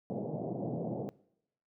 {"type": "band-pass noise", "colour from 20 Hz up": "pink", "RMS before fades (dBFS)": -37, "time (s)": [0.1, 1.09], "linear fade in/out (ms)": 0, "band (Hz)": [120, 730], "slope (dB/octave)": 48, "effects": ["noise-tail reverb RT60 0.8 s tail -22 dB re dry"]}